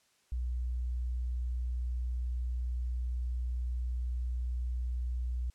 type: tone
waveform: sine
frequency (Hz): 61.1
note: B1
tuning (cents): -18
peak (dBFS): -31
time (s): 0.32-5.5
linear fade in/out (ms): 0
effects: white hiss -70 dBFS RMS until 5.54 s + low-pass 9000 Hz 12 dB/octave